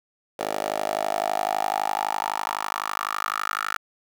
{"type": "tone with high-pass filter sweep", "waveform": "10% pulse", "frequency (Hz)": 51.91, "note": "G#1", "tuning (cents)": 0, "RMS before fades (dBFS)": -27, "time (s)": [0.39, 3.77], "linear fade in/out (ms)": 5, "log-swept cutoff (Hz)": [530, 1400], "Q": 5.3, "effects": ["8-bit"]}